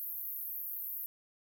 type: band-pass noise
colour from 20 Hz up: pink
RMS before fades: -40 dBFS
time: 0-1.06 s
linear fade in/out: 0 ms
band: 12000 to 16000 Hz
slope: 96 dB/octave
effects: none